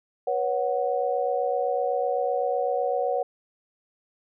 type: chord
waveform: sine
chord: B suspended second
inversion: none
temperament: equal with one note detuned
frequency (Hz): 486.5 / 554.4 / 740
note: B4 / C#5 / F#5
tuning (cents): -26 / 0 / 0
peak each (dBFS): -27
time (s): 0.27-3.23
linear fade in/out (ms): 5
effects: none